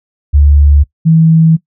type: tone pair in turn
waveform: sine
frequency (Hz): 72.3 / 161.84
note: D2 / E3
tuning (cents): -27 / -32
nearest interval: octave + major second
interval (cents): 1395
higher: second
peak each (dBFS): -3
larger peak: neither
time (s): 0.33-0.84 / 1.05-1.57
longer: second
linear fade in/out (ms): 20
effects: noise-tail reverb RT60 0.1 s tail -20 dB re dry